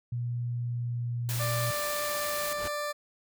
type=tone with pitch glide; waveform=sine; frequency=120.4 to 119.29 Hz; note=B2 to A#2; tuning=-44 to +40 cents; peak=-29 dBFS; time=0.12-1.71 s; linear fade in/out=5 ms; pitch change=-16 cents; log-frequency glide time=0.48-1.41 s
type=noise; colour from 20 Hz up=white; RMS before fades=-36 dBFS; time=1.29-2.53 s; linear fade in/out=0 ms
type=tone; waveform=20% pulse; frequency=590 Hz; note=D5; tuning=8 cents sharp; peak=-26 dBFS; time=1.39-2.93 s; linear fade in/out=20 ms
type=noise with exponential growth; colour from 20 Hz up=pink; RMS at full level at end=-34 dBFS; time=2.36-2.68 s; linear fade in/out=5 ms; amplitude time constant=68 ms
effects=none